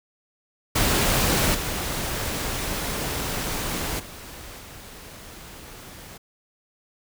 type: noise with level steps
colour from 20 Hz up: pink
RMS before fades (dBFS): -21 / -28 / -40 / -42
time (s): 0.75-6.18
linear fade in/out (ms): 10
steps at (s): 1.54 / 3.99 / 4.6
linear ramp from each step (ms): 10
effects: none